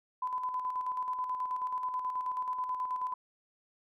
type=tone with tremolo; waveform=sine; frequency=1008 Hz; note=B5; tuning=35 cents sharp; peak=-30 dBFS; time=0.22-3.14 s; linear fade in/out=5 ms; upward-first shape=square; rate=9.3 Hz; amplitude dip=45%; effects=none